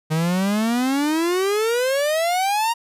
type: exponential sweep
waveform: 45% pulse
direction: up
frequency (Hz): 154 to 946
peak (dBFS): -18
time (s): 0.1-2.74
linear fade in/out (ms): 20
effects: resampled to 32000 Hz